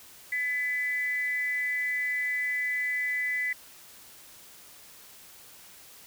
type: tone with amplitude modulation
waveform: sine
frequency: 2000 Hz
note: B6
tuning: 21 cents sharp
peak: -24 dBFS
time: 0.32-3.53 s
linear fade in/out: 5 ms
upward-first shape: sine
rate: 287 Hz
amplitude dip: 55%
effects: white hiss -51 dBFS RMS until 6.06 s